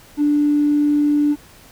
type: tone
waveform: triangle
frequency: 293.7 Hz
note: D4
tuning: in tune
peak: -9 dBFS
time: 0.17-1.36 s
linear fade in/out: 50 ms
effects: tanh soft clip ceiling -11 dBFS + pink hiss -46 dBFS RMS until 1.71 s